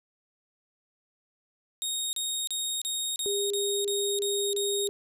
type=tone bursts; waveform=20% pulse; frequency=3731 Hz; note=A#7; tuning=1 cent sharp; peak=-23 dBFS; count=9; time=1.82-4.874 s; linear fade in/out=0 ms; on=310 ms; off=33 ms
type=tone; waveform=sine; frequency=405.2 Hz; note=G#4; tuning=43 cents flat; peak=-28 dBFS; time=3.26-4.89 s; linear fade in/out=0 ms
effects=none